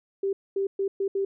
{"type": "tone bursts at uneven times", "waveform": "sine", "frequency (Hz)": 392, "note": "G4", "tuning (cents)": 0, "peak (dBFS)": -23, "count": 5, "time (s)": [[0.23, 0.33], [0.56, 0.67], [0.79, 0.88], [1, 1.08], [1.15, 1.25]], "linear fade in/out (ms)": 5, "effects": []}